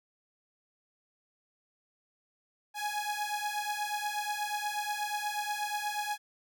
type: beating tone pair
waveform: sawtooth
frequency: 830.6 / 838.9 Hz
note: G#5 / G#5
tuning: 0 / +17 cents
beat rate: 8.3 Hz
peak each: -31 / -32 dBFS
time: 2.74-6.18 s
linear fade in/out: 50 ms
effects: none